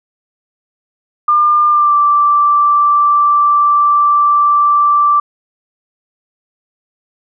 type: tone with pitch glide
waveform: sine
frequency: 1200 to 1170.6 Hz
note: D6 to D6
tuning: +37 to -6 cents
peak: -7 dBFS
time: 1.28-5.2 s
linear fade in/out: 5 ms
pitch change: -43 cents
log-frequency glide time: 1.7-1.95 s
effects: none